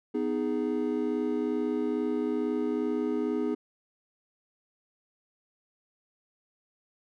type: chord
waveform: triangle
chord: G# minor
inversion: first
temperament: just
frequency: 249.2 / 311.5 / 415.3 Hz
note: B3 / D#4 / G#4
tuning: +16 / +2 / 0 cents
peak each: -29 dBFS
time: 0.14-3.55 s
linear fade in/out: 10 ms
effects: none